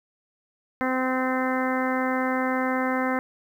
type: harmonic tone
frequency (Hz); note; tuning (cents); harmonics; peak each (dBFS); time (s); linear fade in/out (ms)
258.2; C4; -23; 1 / 2 / 3 / 4 / 5 / 6 / 7 / 8; -26 / -29 / -31 / -32 / -33 / -34 / -34 / -35; 0.81-3.19; 0
effects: 9-bit